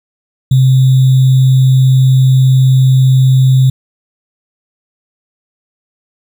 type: tone with sample-and-hold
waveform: sine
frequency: 130.81 Hz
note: C3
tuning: in tune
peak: -4 dBFS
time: 0.51-3.7 s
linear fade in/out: 5 ms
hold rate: 3675 Hz
effects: none